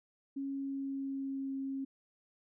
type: tone with pitch glide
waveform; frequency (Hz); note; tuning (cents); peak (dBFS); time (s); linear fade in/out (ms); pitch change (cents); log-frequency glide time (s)
sine; 274.8 to 270.2; C#4 to C#4; -15 to -44; -35; 0.36-1.85; 10; -29; 0.48-1.58
effects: none